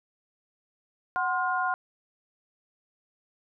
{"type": "tone cluster", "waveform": "sine", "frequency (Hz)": [742, 1048, 1425], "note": ["F#5", "C6", "F6"], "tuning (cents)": [5, 2, 34], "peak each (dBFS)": -29, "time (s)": [1.16, 1.74], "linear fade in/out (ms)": 0, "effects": []}